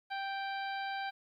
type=harmonic tone; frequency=784 Hz; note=G5; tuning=in tune; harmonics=1 / 2 / 3 / 4 / 5 / 6; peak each=-37 / -41 / -47 / -50 / -50 / -53 dBFS; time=0.1-1.11 s; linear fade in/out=20 ms; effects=12-bit